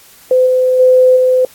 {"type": "tone with level steps", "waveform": "sine", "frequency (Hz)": 510, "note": "C5", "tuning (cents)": -44, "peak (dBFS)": [-6, -8, -4, -7], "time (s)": [0.31, 1.45], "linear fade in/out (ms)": 2, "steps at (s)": [0.46, 0.79, 1.16], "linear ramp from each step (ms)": 10, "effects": ["white hiss -42 dBFS RMS until 1.54 s", "AAC 64 kbps"]}